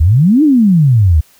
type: exponential two-way sweep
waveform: sine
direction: up then down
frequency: 72 to 319.4 to 72 Hz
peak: -5 dBFS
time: 0-1.21 s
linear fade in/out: 10 ms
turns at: 0.43 s
effects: white hiss -48 dBFS RMS until 1.39 s